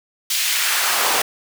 pink noise with high-pass filter sweep, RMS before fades -19 dBFS, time 0.3-1.22 s, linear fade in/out 5 ms, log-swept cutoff 3500 to 540 Hz, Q 1, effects none

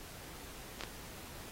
clicks, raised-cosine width 0.2 ms, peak -22 dBFS, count 2, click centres 0.809 / 0.836 s, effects pink hiss -50 dBFS RMS until 1.51 s + AAC 48 kbps

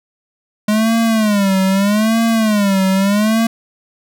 square tone with vibrato, 208.4 Hz, G#3, 6 cents sharp, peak -12 dBFS, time 0.68-3.47 s, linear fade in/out 5 ms, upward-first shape sine, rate 0.8 Hz, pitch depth 160 cents each way, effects none

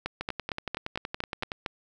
two click trains, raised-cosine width 0.3 ms, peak -16 / -14 dBFS, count 15 / 8, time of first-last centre 0.21-1.518 / 0.06-1.662 s, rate 10.7 / 4.37 Hz, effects none

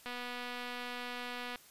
click train, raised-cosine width 0.3 ms, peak -26 dBFS, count 368, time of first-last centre 0.06-1.558 s, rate 245 Hz, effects white hiss -59 dBFS RMS until 1.7 s + resampled to 32000 Hz

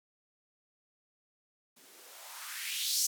violet noise with band-pass filter sweep, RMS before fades -37 dBFS, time 1.76-3.07 s, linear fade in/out 10 ms, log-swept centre 210 to 6300 Hz, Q 2.6, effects none

